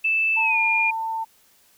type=tone with pitch glide; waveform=sine; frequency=2637 to 2418 Hz; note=E7 to D7; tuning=0 to +50 cents; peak=-18 dBFS; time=0.04-0.91 s; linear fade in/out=10 ms; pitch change=-150 cents; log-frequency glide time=0.4-0.59 s
type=tone; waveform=sine; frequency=896 Hz; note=A5; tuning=31 cents sharp; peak=-24 dBFS; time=0.36-1.25 s; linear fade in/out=20 ms
effects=white hiss -58 dBFS RMS until 1.77 s